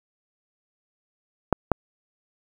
clicks, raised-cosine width 1 ms, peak -3 dBFS, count 2, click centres 1.527 / 1.717 s, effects 7-bit

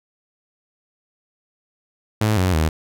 sawtooth tone with pitch steps, 107.8 / 92.23 / 78.91 Hz, A2 / F#2 / D#2, -35 / -5 / +25 cents, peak -12 dBFS, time 2.21-2.69 s, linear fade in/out 5 ms, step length 160 ms, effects none

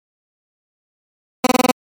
15% pulse tone bursts, 252.8 Hz, B3, 41 cents sharp, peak -3 dBFS, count 6, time 1.44-1.713 s, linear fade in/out 5 ms, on 28 ms, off 21 ms, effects MP3 96 kbps

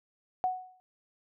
sine tone with exponential decay, 740 Hz, F#5, in tune, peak -23 dBFS, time 0.44-0.8 s, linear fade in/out 0 ms, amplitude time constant 77 ms, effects none

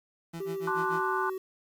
30% pulse tone with tremolo, 167 Hz, E3, 23 cents sharp, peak -33 dBFS, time 0.33-1.02 s, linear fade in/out 10 ms, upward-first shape sine, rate 6.9 Hz, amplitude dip 100%
triangle tone with pitch glide, 390 to 377.4 Hz, G4 to F#4, -9 to +34 cents, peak -30 dBFS, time 0.4-1.38 s, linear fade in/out 5 ms, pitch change -57 cents, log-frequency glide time 0.56-0.76 s
sine chord, D dominant seventh, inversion second, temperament equal, 880 / 1046.5 / 1174.7 / 1480 Hz, A5 / C6 / D6 / F#6, 0 / 0 / 0 / 0 cents, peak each -33 dBFS, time 0.67-1.3 s, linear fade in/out 5 ms
effects 9-bit

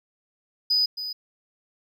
triangle tone with echo, 4978 Hz, D#8, in tune, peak -16 dBFS, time 0.7-0.86 s, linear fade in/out 10 ms, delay 270 ms, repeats 1, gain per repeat -12 dB, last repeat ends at 1.13 s, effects tanh soft clip ceiling -15 dBFS

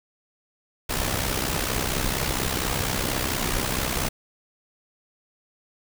pink noise with amplitude modulation, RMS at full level -23 dBFS, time 0.89-4.09 s, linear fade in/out 10 ms, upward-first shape sine, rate 64.3 Hz, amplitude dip 65%, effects none

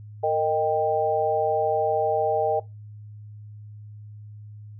sine tone cluster, 458.1 / 621 / 788 Hz, A#4 / D#5 / G5, -30 / -3 / +9 cents, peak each -24 dBFS, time 0.23-2.6 s, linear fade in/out 10 ms, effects noise-tail reverb RT60 0.2 s tail -18 dB re dry + added 105 Hz sine -39 dBFS peak until 4.79 s

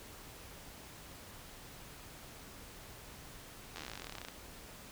slowing click train, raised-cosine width 0.2 ms, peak -26 dBFS, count 26, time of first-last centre 3.76-4.285 s, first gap 11 ms, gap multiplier 1.05, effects pink hiss -52 dBFS RMS until 4.91 s

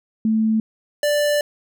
sine / square tone pair in turn, 220 / 588 Hz, A3 / D5, 0 / +2 cents, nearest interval octave + perfect fourth, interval 1702 cents, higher second, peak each -15 / -17 dBFS, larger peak first, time 0.25-0.6 / 1.03-1.41 s, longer second, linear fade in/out 2 ms, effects none

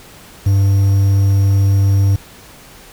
triangle tone with quantisation, 98.5 Hz, G2, 9 cents sharp, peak -7 dBFS, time 0.46-2.16 s, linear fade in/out 5 ms, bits 6, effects pink hiss -40 dBFS RMS until 2.92 s

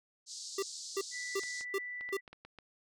pink band-pass noise, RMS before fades -45 dBFS, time 0.26-1.65 s, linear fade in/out 50 ms, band 4200 to 8000 Hz, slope 48 dB/octave
square tone bursts, 392 Hz, G4, in tune, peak -32 dBFS, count 5, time 0.58-2.17 s, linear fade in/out 5 ms, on 46 ms, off 340 ms
sine tone, 1975.5 Hz, B6, in tune, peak -39 dBFS, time 1.11-2.21 s, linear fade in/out 50 ms
clicks, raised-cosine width 0.3 ms, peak -34 dBFS, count 8, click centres 1.435 / 1.61 / 2.01 / 2.09 / 2.278 / 2.33 / 2.45 / 2.587 s
effects none

